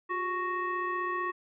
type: tone with frequency modulation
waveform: sine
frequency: 1108.7 Hz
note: C#6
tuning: in tune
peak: -29 dBFS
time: 0.09-1.32 s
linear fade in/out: 20 ms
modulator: 751 Hz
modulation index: 1
effects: none